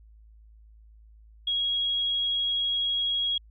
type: tone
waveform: sine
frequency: 3304 Hz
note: G#7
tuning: 10 cents flat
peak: -24 dBFS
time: 1.47-3.38 s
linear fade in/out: 5 ms
effects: added 54 Hz sine -50 dBFS peak until 3.5 s